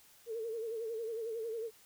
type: tone with vibrato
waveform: sine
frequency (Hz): 452.5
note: A4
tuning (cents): +48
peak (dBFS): -36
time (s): 0.26-1.71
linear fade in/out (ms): 50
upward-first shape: sine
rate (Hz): 11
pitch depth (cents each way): 71
effects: white hiss -62 dBFS RMS until 1.85 s